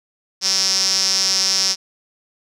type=tone with band-pass filter; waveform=sawtooth; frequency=191 Hz; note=G3; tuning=45 cents flat; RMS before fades=-18 dBFS; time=0.41-1.76 s; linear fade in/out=50 ms; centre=5400 Hz; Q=8.7; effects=none